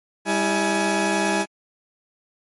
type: tone cluster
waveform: 20% pulse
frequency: 198.3 / 325.8 / 839 Hz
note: G3 / E4 / G#5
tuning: +20 / -20 / +17 cents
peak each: -19 dBFS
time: 0.25-1.46 s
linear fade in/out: 50 ms
effects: MP3 48 kbps